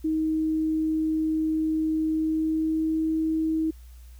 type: tone with pitch glide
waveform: sine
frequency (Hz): 315 to 318.3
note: D#4 to D#4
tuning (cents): +21 to +39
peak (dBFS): -22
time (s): 0.04-3.71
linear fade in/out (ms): 10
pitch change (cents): +18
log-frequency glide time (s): 2.05-3.07
effects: added 60 Hz sine -43 dBFS peak until 4.19 s + white hiss -60 dBFS RMS until 4.19 s